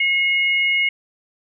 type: tone pair together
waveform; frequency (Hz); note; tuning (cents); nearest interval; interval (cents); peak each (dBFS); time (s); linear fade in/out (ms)
sine; 2167 / 2873; C#7 / F7; -40 / +48; perfect fourth; 488; -16 / -23; 0-0.89; 5
effects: none